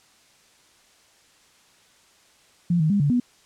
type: tone with pitch steps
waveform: sine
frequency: 173.1 / 156.2 / 202.4 / 144.1 / 244.9 Hz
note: F3 / D#3 / G#3 / D3 / B3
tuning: -15 / +7 / -44 / -33 / -14 cents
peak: -17 dBFS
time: 2.7-3.2 s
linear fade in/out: 5 ms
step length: 100 ms
effects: white hiss -57 dBFS RMS until 3.45 s + low-pass 8000 Hz 12 dB/octave